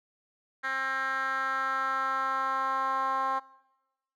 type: tone with band-pass filter sweep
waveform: 10% pulse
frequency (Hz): 266.1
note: C4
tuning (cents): +29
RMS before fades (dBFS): -30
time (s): 0.63-3.4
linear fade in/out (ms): 20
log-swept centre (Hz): 1700 to 1000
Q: 3.4
effects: noise-tail reverb RT60 1.0 s tail -22 dB re dry